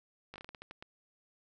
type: slowing click train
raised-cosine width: 0.3 ms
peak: -30 dBFS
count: 10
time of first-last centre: 0.34-0.825 s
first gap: 18 ms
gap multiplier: 1.26
effects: none